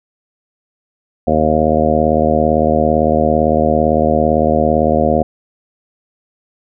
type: harmonic tone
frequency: 77.78 Hz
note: D#2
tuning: in tune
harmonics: 1 / 2 / 3 / 4 / 5 / 6 / 7 / 8 / 9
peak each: -21 / -22 / -17 / -22 / -21 / -21 / -16 / -20 / -17 dBFS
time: 1.27-5.23 s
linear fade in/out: 5 ms
effects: none